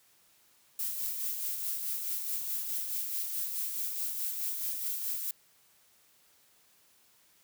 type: noise with tremolo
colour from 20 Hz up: violet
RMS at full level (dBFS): -33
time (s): 0.79-5.31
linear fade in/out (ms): 2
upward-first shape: sine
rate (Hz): 4.7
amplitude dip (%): 40
effects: white hiss -65 dBFS RMS until 7.43 s + high-pass 60 Hz 12 dB/octave